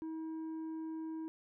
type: tone with tanh clipping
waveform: sine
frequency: 320 Hz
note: D#4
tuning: 49 cents sharp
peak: -40 dBFS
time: 0.02-1.28 s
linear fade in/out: 0 ms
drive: 5 dB
effects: none